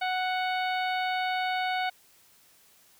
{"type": "harmonic tone", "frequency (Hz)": 740, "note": "F#5", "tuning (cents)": 0, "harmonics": [1, 2, 3, 4, 5, 6], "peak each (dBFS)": [-28, -34, -35, -40, -40, -45], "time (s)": [0.01, 1.9], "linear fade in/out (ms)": 10, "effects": ["white hiss -60 dBFS RMS until 2.99 s"]}